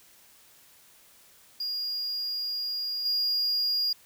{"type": "tone with level steps", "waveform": "triangle", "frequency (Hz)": 4841, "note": "D#8", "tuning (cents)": -48, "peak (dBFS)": [-28, -23], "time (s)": [1.6, 3.93], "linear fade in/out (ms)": 5, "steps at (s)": 3.05, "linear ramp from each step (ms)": 10, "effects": ["white hiss -57 dBFS RMS until 4.05 s"]}